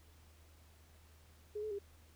sine tone with pitch steps, 419.5 / 430.5 / 402.2 Hz, G#4 / A4 / G4, +17 / -38 / +44 cents, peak -38 dBFS, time 1.55-1.79 s, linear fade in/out 10 ms, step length 80 ms, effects added 78 Hz sine -61 dBFS peak until 2.15 s + pink hiss -67 dBFS RMS until 2.15 s

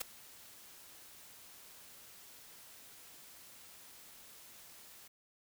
white noise with ADSR envelope, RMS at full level -35 dBFS, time 0-5.08 s, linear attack 13 ms, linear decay 8 ms, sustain -21 dB, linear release 8 ms, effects none

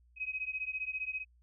sine beating tone pair, 2524 / 2539 Hz, D#7 / D#7, +24 / +34 cents, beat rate 15 Hz, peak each -38 / -38 dBFS, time 0.16-1.25 s, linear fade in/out 50 ms, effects added 60 Hz sine -62 dBFS peak until 1.42 s

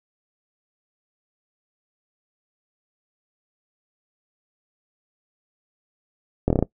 slowing click train, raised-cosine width 2 ms, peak -5 dBFS, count 6, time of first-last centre 6.48-6.626 s, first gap 23 ms, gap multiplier 1.12, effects noise-tail reverb RT60 0.1 s tail -20 dB re dry

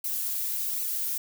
violet noise with flanger, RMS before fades -30 dBFS, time 0.04-1.18 s, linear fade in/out 5 ms, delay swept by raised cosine 0.57 to 6.27 ms, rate 1.3 Hz, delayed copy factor -0.65, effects none

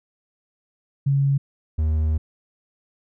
sine / triangle tone pair in turn, 138.9 / 77.95 Hz, C#3 / D#2, +4 / +4 cents, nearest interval minor seventh, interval 1000 cents, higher first, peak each -16 dBFS, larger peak neither, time 1.06-1.38 / 1.78-2.18 s, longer second, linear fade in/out 10 ms, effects none

